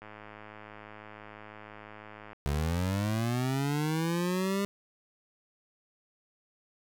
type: click train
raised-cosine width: 0.5 ms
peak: -31 dBFS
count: 246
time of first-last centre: 0.02-2.331 s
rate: 106 Hz
type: linear sweep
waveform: 25% pulse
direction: up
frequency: 68.8 to 201.5 Hz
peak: -24 dBFS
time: 2.46-4.65 s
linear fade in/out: 0 ms
effects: none